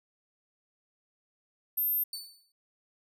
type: tone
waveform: sine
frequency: 13260 Hz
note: G#9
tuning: 4 cents flat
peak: -26 dBFS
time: 1.77-2.04 s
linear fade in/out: 10 ms
type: tone with exponential decay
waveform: sawtooth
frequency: 4506 Hz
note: C#8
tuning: 28 cents sharp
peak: -31 dBFS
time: 2.13-2.52 s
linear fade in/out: 2 ms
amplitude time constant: 84 ms
effects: none